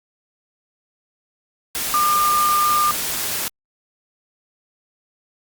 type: tone in noise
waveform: sine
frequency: 1200 Hz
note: D6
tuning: 37 cents sharp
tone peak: -15 dBFS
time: 1.94-2.91 s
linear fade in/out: 0 ms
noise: white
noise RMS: -24 dBFS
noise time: 1.75-3.48 s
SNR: +6 dB
effects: Opus 48 kbps